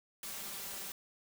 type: noise with comb filter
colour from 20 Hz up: white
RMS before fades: -43 dBFS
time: 0.23-0.92 s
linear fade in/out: 2 ms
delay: 5.1 ms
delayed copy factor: +0.65
effects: none